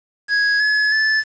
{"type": "tone with pitch steps", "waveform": "square", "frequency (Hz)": [1661.2, 1702, 1743.8], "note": ["G#6", "G#6", "A6"], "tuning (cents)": [0, 42, -16], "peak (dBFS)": -15, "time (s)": [0.28, 1.24], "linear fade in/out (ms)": 50, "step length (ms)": 320, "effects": ["resampled to 16000 Hz", "7-bit"]}